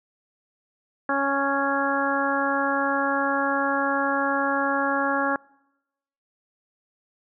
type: harmonic tone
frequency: 277.2 Hz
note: C#4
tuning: in tune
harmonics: 1 / 2 / 3 / 4 / 5 / 6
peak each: -28 / -28 / -28 / -28 / -28 / -28 dBFS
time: 1.09-5.36 s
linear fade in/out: 2 ms
effects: noise-tail reverb RT60 0.9 s tail -25 dB re dry